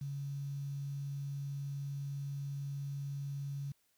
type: tone with quantisation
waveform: sine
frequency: 140.3 Hz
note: C#3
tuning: 21 cents sharp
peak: -37 dBFS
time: 0.01-3.72 s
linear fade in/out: 5 ms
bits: 10
effects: white hiss -75 dBFS RMS until 3.97 s